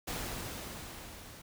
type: noise with level ramp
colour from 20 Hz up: pink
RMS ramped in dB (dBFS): -37 to -51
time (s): 0.07-1.42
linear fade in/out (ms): 10
effects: none